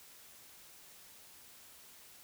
silence, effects white hiss -57 dBFS RMS until 2.23 s

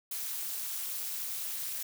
blue noise with amplitude modulation, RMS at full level -33 dBFS, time 0.11-1.83 s, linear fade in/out 5 ms, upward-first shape sine, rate 290 Hz, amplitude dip 85%, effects none

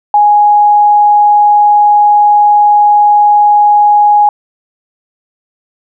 sine tone, 830.6 Hz, G#5, in tune, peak -3 dBFS, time 0.14-4.29 s, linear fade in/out 2 ms, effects none

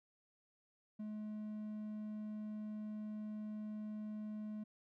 triangle tone, 212.9 Hz, G#3, 43 cents sharp, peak -40 dBFS, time 0.99-4.64 s, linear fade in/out 10 ms, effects none

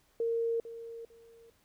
sine tone with echo, 460.9 Hz, A#4, 20 cents flat, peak -28 dBFS, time 0.2-0.6 s, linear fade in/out 2 ms, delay 450 ms, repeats 2, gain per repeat -13 dB, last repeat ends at 1.5 s, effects pink hiss -69 dBFS RMS until 1.64 s

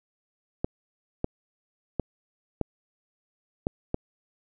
clicks, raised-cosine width 2 ms, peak -12 dBFS, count 6, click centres 0.645 / 1.244 / 1.997 / 2.613 / 3.669 / 3.944 s, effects none

